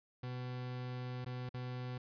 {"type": "tone with dropouts", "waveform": "40% pulse", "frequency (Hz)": 125.3, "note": "B2", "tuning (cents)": 25, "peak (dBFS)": -39, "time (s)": [0.23, 1.98], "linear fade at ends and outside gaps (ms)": 5, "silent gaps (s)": [[1.247, 1.261], [1.492, 1.541]], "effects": ["resampled to 11025 Hz"]}